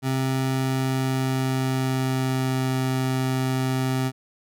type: tone with pitch glide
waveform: 25% pulse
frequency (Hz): 132.1 to 130.58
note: C3 to C3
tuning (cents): +17 to -3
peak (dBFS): -18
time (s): 0.02-4.12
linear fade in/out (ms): 50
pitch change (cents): -20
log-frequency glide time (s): 0.45-2.73
effects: none